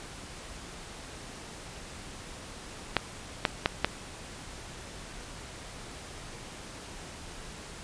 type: clicks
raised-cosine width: 0.3 ms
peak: -6 dBFS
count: 4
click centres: 2.967 / 3.452 / 3.659 / 3.846 s
effects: pink hiss -44 dBFS RMS until 7.83 s + resampled to 22050 Hz